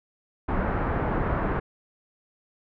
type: low-pass noise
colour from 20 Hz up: pink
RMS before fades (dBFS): -26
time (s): 0.48-1.6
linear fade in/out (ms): 10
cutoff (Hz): 1600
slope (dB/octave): 24
effects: none

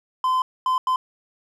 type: tone bursts at uneven times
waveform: triangle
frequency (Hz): 1027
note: C6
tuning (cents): -33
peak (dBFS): -16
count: 3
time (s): 0.24-0.42 / 0.66-0.78 / 0.87-0.96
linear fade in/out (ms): 2
effects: none

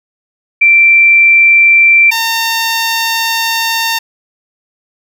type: tone pair in turn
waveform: sine / 10% pulse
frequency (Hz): 2349 / 910.9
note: D7 / A#5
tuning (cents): 0 / -40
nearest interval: octave + major third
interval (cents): 1640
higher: first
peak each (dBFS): -3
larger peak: neither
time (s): 0.61-2.11 / 2.11-3.99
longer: second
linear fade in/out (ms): 10
effects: none

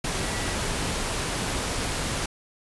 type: tone in noise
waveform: sine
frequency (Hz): 1947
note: B6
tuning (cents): -25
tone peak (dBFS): -39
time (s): 0.23-0.55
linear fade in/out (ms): 5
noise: pink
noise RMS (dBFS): -28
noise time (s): 0.04-2.26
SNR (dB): -14
effects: resampled to 24000 Hz

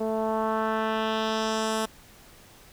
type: tone with low-pass filter sweep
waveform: 10% pulse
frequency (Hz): 220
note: A3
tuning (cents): 0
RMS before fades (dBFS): -27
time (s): 0-1.86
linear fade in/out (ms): 10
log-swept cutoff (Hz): 530 to 11000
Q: 1.4
effects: pink hiss -52 dBFS RMS until 2.72 s

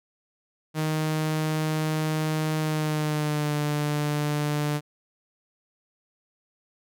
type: tone with pitch glide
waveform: sawtooth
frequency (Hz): 155.8 to 148.34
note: D#3 to D3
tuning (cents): +3 to +18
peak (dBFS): -20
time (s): 0.74-4.81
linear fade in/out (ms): 50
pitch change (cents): -85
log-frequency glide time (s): 2.59-3.56
effects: none

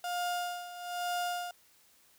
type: tone with tremolo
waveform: 35% pulse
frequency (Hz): 708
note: F5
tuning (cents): +23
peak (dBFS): -29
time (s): 0.04-1.51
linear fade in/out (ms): 2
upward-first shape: sine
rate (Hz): 1.1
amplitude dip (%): 75
effects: white hiss -64 dBFS RMS until 2.18 s

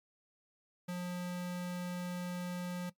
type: tone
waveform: square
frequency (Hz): 178.3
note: F3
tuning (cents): +36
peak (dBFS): -37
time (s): 0.88-2.9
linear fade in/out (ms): 10
effects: noise-tail reverb RT60 0.1 s tail -18 dB re dry + MP3 96 kbps

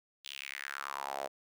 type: tone with high-pass filter sweep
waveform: sawtooth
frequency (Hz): 69.2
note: C#2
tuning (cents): -2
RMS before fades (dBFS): -41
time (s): 0.24-1.28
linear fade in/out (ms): 20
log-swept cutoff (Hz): 3400 to 600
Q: 4.1
effects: none

